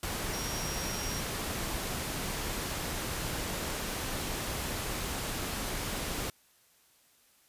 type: tone in noise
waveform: sine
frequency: 5620 Hz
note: F8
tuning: 10 cents sharp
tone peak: -40 dBFS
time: 0.33-1.2 s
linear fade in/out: 2 ms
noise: pink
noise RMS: -35 dBFS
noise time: 0.03-6.3 s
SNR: -8 dB
effects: white hiss -65 dBFS RMS until 7.48 s + resampled to 32000 Hz